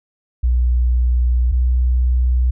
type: tone pair in turn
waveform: sine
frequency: 61 / 62.1 Hz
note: B1 / B1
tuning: -21 / +10 cents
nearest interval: unison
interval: 31 cents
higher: second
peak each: -12 dBFS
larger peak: neither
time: 0.43-1.52 / 1.52-2.51 s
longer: first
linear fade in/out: 10 ms
effects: none